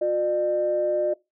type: tone pair together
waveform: sine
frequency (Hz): 358.9 / 602.9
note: F4 / D5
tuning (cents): +47 / +45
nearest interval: major sixth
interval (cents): 898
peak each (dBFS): -26 / -21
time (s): 0.01-1.14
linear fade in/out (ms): 10
effects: noise-tail reverb RT60 0.2 s tail -20 dB re dry + tanh soft clip ceiling -13 dBFS